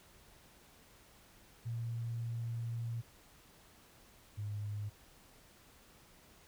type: tone pair in turn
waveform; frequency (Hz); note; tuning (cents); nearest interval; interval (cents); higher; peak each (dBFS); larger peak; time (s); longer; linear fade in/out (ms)
sine; 116.54 / 103.83; A#2 / G#2; 0 / 0; major second; 200; first; -36 / -37; first; 1.65-3.02 / 4.37-4.9; first; 20
effects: pink hiss -62 dBFS RMS until 6.47 s